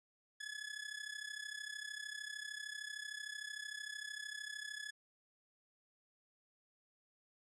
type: tone with amplitude modulation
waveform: sawtooth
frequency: 1706 Hz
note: G#6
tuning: 46 cents sharp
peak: -37 dBFS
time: 0.4-4.91 s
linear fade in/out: 10 ms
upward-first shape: sine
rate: 33.2 Hz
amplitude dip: 80%
effects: resampled to 22050 Hz